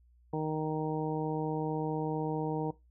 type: harmonic tone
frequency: 155.56 Hz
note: D#3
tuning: in tune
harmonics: 1 / 2 / 3 / 4 / 5 / 6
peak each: -35 / -36 / -35 / -45 / -40 / -41 dBFS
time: 0.33-2.71 s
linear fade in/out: 5 ms
effects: noise-tail reverb RT60 0.2 s tail -19 dB re dry + added 60 Hz sine -60 dBFS peak until 2.9 s